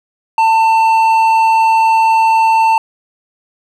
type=tone with hard clipping; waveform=sine; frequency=894 Hz; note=A5; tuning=27 cents sharp; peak=-9 dBFS; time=0.38-2.78 s; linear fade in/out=2 ms; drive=6 dB; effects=none